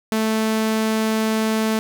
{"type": "tone", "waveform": "sawtooth", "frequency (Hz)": 219.7, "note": "A3", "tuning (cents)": -2, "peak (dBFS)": -14, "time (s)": [0.12, 1.79], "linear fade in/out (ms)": 0, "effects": []}